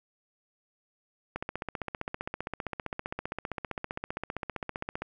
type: click train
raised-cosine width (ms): 0.5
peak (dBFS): -18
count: 57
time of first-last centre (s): 1.36-5.02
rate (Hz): 15.3
effects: none